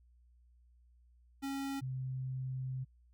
square / sine tone pair in turn, 274.3 / 130.13 Hz, C#4 / C3, -18 / -9 cents, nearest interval octave + minor second, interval 1291 cents, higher first, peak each -37 / -36 dBFS, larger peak second, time 1.42-1.81 / 1.81-2.85 s, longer second, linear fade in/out 20 ms, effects added 60 Hz sine -62 dBFS peak until 3.13 s

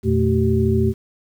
sine tone cluster, 84.6 / 117.5 / 220.7 / 382.5 Hz, E2 / A#2 / A3 / G4, +45 / +14 / +5 / -42 cents, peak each -20 dBFS, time 0.03-0.94 s, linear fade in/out 50 ms, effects 8-bit

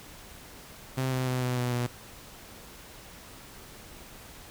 sawtooth tone with pitch steps, 130.81 / 128.93 / 127.09 / 125.26 / 123.47 / 121.7 Hz, C3 / C3 / C3 / B2 / B2 / B2, 0 / -25 / -50 / +25 / 0 / -25 cents, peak -23 dBFS, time 0.97-1.87 s, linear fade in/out 10 ms, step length 150 ms, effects pink hiss -48 dBFS RMS until 4.5 s

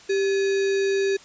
sine tone with sample-and-hold, 392 Hz, G4, in tune, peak -19 dBFS, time 0.09-1.17 s, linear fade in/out 10 ms, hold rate 2100 Hz, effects white hiss -48 dBFS RMS until 1.24 s + resampled to 16000 Hz

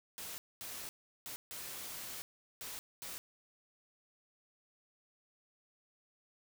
white noise bursts at uneven times, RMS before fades -45 dBFS, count 6, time 0.18-0.38 / 0.61-0.89 / 1.26-1.36 / 1.51-2.22 / 2.61-2.79 / 3.02-3.18 s, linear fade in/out 0 ms, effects none

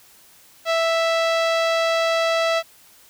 sawtooth tone with low-pass filter, 659.3 Hz, E5, in tune, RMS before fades -20 dBFS, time 0.65-2.63 s, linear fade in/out 50 ms, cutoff 4400 Hz, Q 1.1, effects white hiss -51 dBFS RMS until 3.09 s

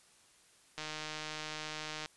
click train, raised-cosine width 0.2 ms, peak -23 dBFS, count 198, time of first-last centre 0.78-2.059 s, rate 154 Hz, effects white hiss -64 dBFS RMS until 2.16 s + resampled to 24000 Hz

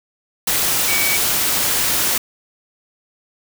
sine tone in noise, 2267 Hz, C#7, 38 cents sharp, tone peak -20 dBFS, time 0.88-1.17 s, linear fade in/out 5 ms, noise white, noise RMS -18 dBFS, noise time 0.47-2.18 s, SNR -5 dB, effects none

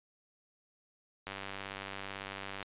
click train, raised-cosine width 0.3 ms, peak -24 dBFS, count 134, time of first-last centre 1.27-2.627 s, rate 98 Hz, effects resampled to 8000 Hz

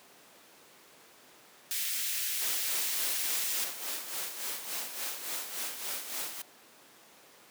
white high-pass noise, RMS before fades -33 dBFS, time 1.71-3.64 s, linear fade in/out 0 ms, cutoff 1800 Hz, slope 24 dB/octave
white noise with tremolo, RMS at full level -35 dBFS, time 2.41-6.42 s, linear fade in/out 5 ms, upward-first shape sine, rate 3.5 Hz, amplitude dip 60%
effects pink hiss -56 dBFS RMS until 7.5 s + high-pass 300 Hz 12 dB/octave

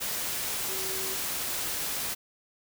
sine tone in noise, 380.3 Hz, F#4, 48 cents sharp, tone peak -39 dBFS, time 0.68-1.16 s, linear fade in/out 20 ms, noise white, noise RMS -32 dBFS, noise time 0-2.15 s, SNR -10 dB, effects none

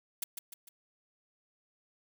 blue noise with echo, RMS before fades -34 dBFS, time 0.22-0.24 s, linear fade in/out 5 ms, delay 150 ms, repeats 3, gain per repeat -6 dB, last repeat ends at 0.69 s, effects none

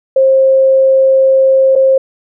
sine tone with dropouts, 532 Hz, C5, 29 cents sharp, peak -5 dBFS, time 0.16-1.98 s, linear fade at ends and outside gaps 5 ms, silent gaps 1.754-1.759 s, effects none

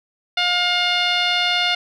10% pulse tone with low-pass filter, 711 Hz, F5, 31 cents sharp, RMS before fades -19 dBFS, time 0.37-1.75 s, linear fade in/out 5 ms, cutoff 3700 Hz, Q 2, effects none

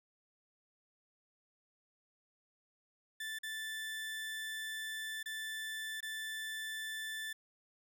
30% pulse tone with dropouts, 1760 Hz, A6, in tune, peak -37 dBFS, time 3.2-7.33 s, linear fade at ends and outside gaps 5 ms, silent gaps 3.388-3.432 / 5.23-5.258 / 6.006-6.027 s, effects none

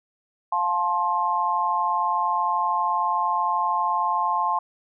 sine tone cluster, 703 / 871 / 1058 Hz, F5 / A5 / C6, +11 / -18 / +19 cents, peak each -29 / -24 / -23 dBFS, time 0.52-4.59 s, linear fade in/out 5 ms, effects none

